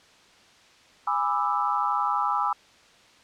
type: chord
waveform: sine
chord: E dominant seventh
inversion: first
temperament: just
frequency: 824.1 / 988.9 / 1186.7 / 1318.5 Hz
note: G#5 / B5 / D6 / E6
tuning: -14 / +2 / +18 / 0 cents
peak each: -28 dBFS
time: 1.07-2.53 s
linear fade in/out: 5 ms
effects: white hiss -55 dBFS RMS until 3.23 s + low-pass 5000 Hz 12 dB/octave